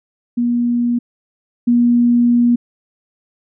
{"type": "tone pair in turn", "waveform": "sine", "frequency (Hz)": [239.7, 239.7], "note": ["A#3", "A#3"], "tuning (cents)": [48, 48], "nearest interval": "unison", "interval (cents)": 0, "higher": "neither", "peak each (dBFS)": [-13, -9], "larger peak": "second", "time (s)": [[0.37, 0.99], [1.67, 2.56]], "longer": "second", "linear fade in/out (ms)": 10, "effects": []}